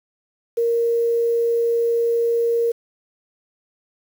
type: tone with quantisation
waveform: sine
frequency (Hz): 466.2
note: A#4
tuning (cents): 0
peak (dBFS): -16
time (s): 0.57-2.72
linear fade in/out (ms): 10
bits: 7
effects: none